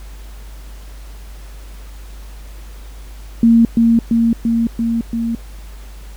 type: tone with echo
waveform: sine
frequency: 230.4 Hz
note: A#3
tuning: 20 cents flat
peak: -6 dBFS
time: 3.43-3.65 s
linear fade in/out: 2 ms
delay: 340 ms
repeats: 5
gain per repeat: -2 dB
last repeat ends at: 5.35 s
effects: added 50 Hz sine -31 dBFS peak until 6.16 s + pink hiss -44 dBFS RMS until 6.16 s